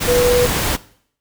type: tone in noise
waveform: sine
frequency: 490 Hz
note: B4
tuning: 14 cents flat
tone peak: -12 dBFS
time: 0.07-0.47 s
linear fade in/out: 20 ms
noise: pink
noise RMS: -19 dBFS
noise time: 0-0.77 s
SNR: +4 dB
effects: noise-tail reverb RT60 0.6 s tail -19 dB re dry